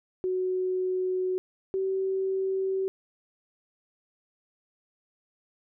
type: tone pair in turn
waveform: sine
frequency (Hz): 370 / 382.6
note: F#4 / G4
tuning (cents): 0 / -42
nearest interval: minor second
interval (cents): 58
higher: second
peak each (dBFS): -25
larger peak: neither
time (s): 0.24-1.38 / 1.74-2.88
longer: neither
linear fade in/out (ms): 0
effects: none